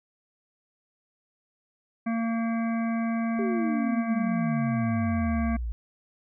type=harmonic tone; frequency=228.5 Hz; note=A#3; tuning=34 cents flat; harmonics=1 / 3 / 5 / 7 / 9 / 10; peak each=-25 / -35 / -39 / -42 / -44 / -45 dBFS; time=2.06-5.57 s; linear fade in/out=10 ms
type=exponential sweep; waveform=sine; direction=down; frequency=402.9 to 54.8 Hz; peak=-28 dBFS; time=3.39-5.72 s; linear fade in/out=0 ms
effects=none